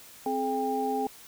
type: tone cluster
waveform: sine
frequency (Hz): 262.1 / 426.3 / 797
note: C4 / G#4 / G5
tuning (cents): +3 / +45 / +28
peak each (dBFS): -32 / -31 / -29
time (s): 0.26-1.07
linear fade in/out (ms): 2
effects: white hiss -50 dBFS RMS until 1.27 s